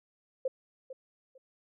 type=tone with echo; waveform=sine; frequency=523.3 Hz; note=C5; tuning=in tune; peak=-27 dBFS; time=0.45-0.48 s; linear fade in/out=5 ms; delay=450 ms; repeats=2; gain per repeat=-13 dB; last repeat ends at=1.38 s; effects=none